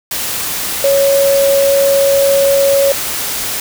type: tone in noise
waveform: sine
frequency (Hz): 554.4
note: C#5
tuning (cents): 0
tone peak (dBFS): -8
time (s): 0.84-2.92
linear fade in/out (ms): 2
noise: white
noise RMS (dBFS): -19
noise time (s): 0.11-3.6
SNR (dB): +8
effects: none